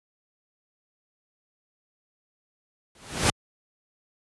pink noise with exponential growth, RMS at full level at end -17 dBFS, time 2.95-3.3 s, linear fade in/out 2 ms, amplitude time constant 76 ms, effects high-pass 60 Hz 12 dB/octave + resampled to 24000 Hz

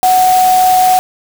sine tone in noise, 740 Hz, F#5, in tune, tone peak -6 dBFS, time 0.03-0.99 s, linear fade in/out 0 ms, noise white, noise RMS -20 dBFS, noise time 0.03-0.99 s, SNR +11 dB, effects none

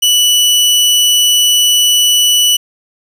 sawtooth tone, 2960 Hz, F#7, in tune, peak -4 dBFS, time 0.02-2.57 s, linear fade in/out 10 ms, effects resampled to 32000 Hz + 7-bit

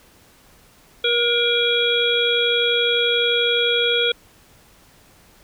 harmonic tone, 475.8 Hz, A#4, 35 cents sharp, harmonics 1 / 3 / 5 / 7 / 8, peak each -21 / -25 / -25 / -19 / -31 dBFS, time 1.04-4.12 s, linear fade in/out 5 ms, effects pink hiss -52 dBFS RMS until 5.43 s

